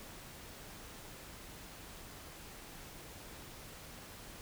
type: silence
effects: pink hiss -51 dBFS RMS until 4.41 s